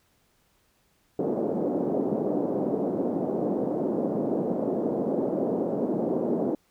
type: band-pass noise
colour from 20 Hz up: pink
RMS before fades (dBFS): -27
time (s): 1.19-6.55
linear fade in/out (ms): 2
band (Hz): 210 to 590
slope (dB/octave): 24
effects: pink hiss -67 dBFS RMS until 6.7 s